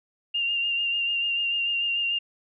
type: tone with vibrato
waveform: sine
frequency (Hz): 2794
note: F7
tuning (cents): 0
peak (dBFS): -23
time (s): 0.34-2.19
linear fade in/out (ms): 10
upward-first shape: sine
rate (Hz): 6.8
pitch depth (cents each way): 24
effects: none